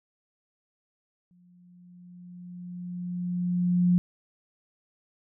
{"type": "tone with exponential growth", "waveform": "sine", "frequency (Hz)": 177.7, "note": "F3", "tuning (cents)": 30, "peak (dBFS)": -17, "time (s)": [1.31, 3.98], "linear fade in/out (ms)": 0, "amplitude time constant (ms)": 580, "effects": []}